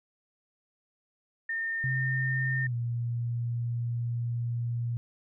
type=tone; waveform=sine; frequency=1818 Hz; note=A#6; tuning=44 cents flat; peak=-29 dBFS; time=1.49-2.67 s; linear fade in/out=5 ms
type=tone with pitch glide; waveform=sine; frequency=130.81 to 118.58 Hz; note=C3 to A#2; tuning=0 to +30 cents; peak=-28 dBFS; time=1.84-4.97 s; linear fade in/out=0 ms; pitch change=-170 cents; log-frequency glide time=2.64-2.74 s
effects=none